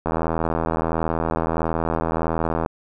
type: click train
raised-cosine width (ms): 1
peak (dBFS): -8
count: 213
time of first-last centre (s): 0.06-2.661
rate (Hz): 81.5
effects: none